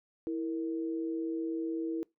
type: tone pair together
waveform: sine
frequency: 327.7 / 463.7 Hz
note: E4 / A#4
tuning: -10 / -9 cents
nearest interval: tritone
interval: 601 cents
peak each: -32 / -39 dBFS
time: 0.27-2.03 s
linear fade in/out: 0 ms
effects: noise-tail reverb RT60 0.2 s tail -24 dB re dry